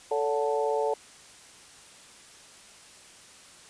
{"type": "harmonic tone with a mistuned harmonic", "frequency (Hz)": 146.83, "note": "D3", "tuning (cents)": 0, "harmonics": [3, 4, 5, 6], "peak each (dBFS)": [-27, -30, -34, -31], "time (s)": [0.11, 0.94], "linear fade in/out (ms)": 5, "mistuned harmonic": 4, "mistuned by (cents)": -50, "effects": ["white hiss -51 dBFS RMS until 3.69 s", "resampled to 22050 Hz"]}